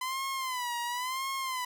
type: tone with vibrato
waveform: sawtooth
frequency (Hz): 1013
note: B5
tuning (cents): +44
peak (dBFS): -28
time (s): 0.01-1.65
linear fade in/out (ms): 5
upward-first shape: sine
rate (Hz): 0.96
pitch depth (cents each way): 110
effects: none